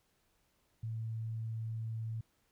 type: tone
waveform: sine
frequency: 112.2 Hz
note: A2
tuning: 34 cents sharp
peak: -36 dBFS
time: 0.83-2.21 s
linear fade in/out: 5 ms
effects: pink hiss -75 dBFS RMS until 2.51 s